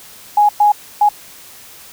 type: tone bursts at uneven times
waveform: sine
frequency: 830.6 Hz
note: G#5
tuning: in tune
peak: -7 dBFS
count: 3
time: 0.37-0.49 / 0.6-0.72 / 1.01-1.09 s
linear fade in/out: 5 ms
effects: white hiss -39 dBFS RMS until 1.92 s